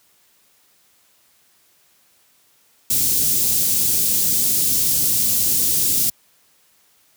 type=band-stop noise; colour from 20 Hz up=white; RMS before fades=-18 dBFS; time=2.9-6.1 s; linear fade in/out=5 ms; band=270 to 5700 Hz; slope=12 dB/octave; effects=white hiss -58 dBFS RMS until 7.16 s + high-pass 60 Hz 12 dB/octave